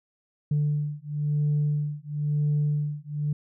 sine beating tone pair, 147.5 / 148.49 Hz, D3 / D3, +8 / +19 cents, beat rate 0.99 Hz, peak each -25 dBFS, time 0.51-3.33 s, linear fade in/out 5 ms, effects tanh soft clip ceiling -18 dBFS

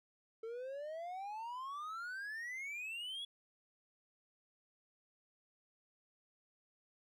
triangle exponential sweep, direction up, 441.4 to 3403 Hz, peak -40 dBFS, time 0.43-3.25 s, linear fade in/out 5 ms, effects none

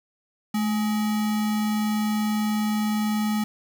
sine tone with sample-and-hold, 214.6 Hz, A3, 43 cents flat, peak -21 dBFS, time 0.54-3.44 s, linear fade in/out 5 ms, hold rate 1050 Hz, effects none

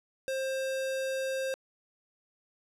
square tone, 530 Hz, C5, 22 cents sharp, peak -31 dBFS, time 0.28-1.54 s, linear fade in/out 0 ms, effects low-pass 12000 Hz 12 dB/octave

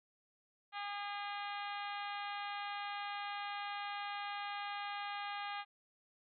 harmonic tone, 407 Hz, G#4, 35 cents flat, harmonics 2 / 3 / 4 / 5 / 6 / 7 / 8 / 9 / 10, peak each -43 / -46 / -49 / -50 / -51 / -54 / -53 / -56 / -57 dBFS, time 0.72-5.65 s, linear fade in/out 50 ms, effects none

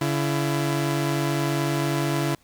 sawtooth tone pair together, 142.69 / 334.8 Hz, D3 / E4, -50 / +27 cents, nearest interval octave + minor third, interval 1477 cents, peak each -20 / -22 dBFS, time 0.01-2.35 s, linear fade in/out 5 ms, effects pink hiss -60 dBFS RMS until 2.43 s

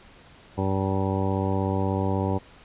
harmonic tone, 96.4 Hz, G2, 28 cents flat, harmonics 1 / 2 / 3 / 4 / 5 / 6 / 8 / 9 / 10, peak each -26 / -29 / -31 / -32 / -33 / -34 / -35 / -36 / -36 dBFS, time 0.57-2.39 s, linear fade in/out 20 ms, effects pink hiss -51 dBFS RMS until 2.64 s + resampled to 8000 Hz

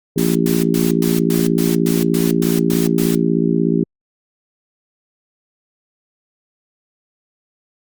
harmonic tone, 56.7 Hz, A#1, 47 cents flat, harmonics 3 / 4 / 5 / 6 / 7, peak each -18 / -19 / -20 / -21 / -21 dBFS, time 0.16-3.84 s, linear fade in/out 5 ms
white noise bursts, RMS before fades -27 dBFS, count 11, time 0.18-3.15 s, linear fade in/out 2 ms, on 170 ms, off 110 ms
effects Opus 32 kbps

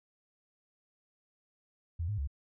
sine tone with pitch steps, 83.9 / 104.5 / 69.8 Hz, E2 / G#2 / C#2, +31 / +11 / +13 cents, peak -31 dBFS, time 1.99-2.275 s, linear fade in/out 10 ms, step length 95 ms, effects none

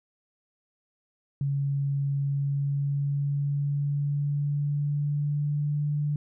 sine tone with pitch glide, 140 to 147.3 Hz, C#3 to D3, +18 to +6 cents, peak -24 dBFS, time 1.41-6.16 s, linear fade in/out 2 ms, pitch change +88 cents, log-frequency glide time 2.21-5.89 s, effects none

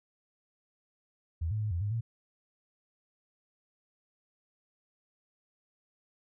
sine tone with pitch steps, 81.8 / 107.5 / 106.6 / 85.8 / 103.1 / 114.8 Hz, E2 / A2 / G#2 / F2 / G#2 / A#2, -13 / -40 / +46 / -30 / -12 / -26 cents, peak -29 dBFS, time 1.41-2.01 s, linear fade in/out 10 ms, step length 100 ms, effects none

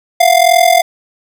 square ring-modulated tone, 698.5 Hz, F5, in tune, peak -4 dBFS, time 0.2-0.82 s, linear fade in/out 5 ms, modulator 21.2 Hz, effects none

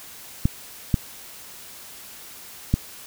clicks, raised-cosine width 5 ms, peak -5 dBFS, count 3, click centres 0.455 / 0.942 / 2.74 s, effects white hiss -42 dBFS RMS until 3.06 s

